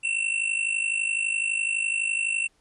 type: tone with amplitude modulation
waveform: square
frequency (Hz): 2700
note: E7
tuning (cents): +41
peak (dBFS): -21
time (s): 0.03-2.48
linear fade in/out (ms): 20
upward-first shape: sine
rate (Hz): 51.9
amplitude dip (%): 75
effects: pink hiss -66 dBFS RMS until 2.6 s + resampled to 24000 Hz